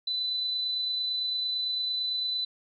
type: tone with amplitude modulation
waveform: sine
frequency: 4000 Hz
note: B7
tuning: 21 cents sharp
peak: -26 dBFS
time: 0.07-2.45 s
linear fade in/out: 5 ms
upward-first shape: sine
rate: 28.9 Hz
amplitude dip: 25%
effects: none